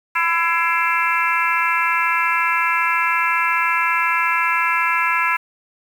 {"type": "harmonic tone with a mistuned harmonic", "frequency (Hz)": 334.5, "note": "E4", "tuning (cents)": 25, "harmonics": [3, 4, 5, 6, 7, 8], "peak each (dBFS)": [-21, -22, -23, -24, -24, -25], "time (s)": [0.15, 5.37], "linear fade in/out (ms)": 10, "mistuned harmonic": 6, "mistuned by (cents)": 83, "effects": ["7-bit"]}